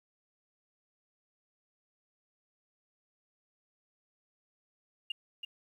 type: tone with echo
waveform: sine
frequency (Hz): 2826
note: F7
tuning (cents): +20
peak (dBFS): -31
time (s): 5.1-5.12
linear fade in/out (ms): 5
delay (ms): 330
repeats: 1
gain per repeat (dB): -6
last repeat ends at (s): 5.45
effects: tanh soft clip ceiling -27 dBFS + 11-bit